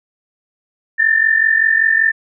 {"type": "tone pair together", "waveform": "sine", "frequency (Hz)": [1755, 1800.2], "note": ["A6", "A6"], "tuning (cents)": [-5, 39], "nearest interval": "unison", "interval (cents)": 44, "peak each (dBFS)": [-15, -12], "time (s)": [0.98, 2.12], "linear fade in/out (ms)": 20, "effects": []}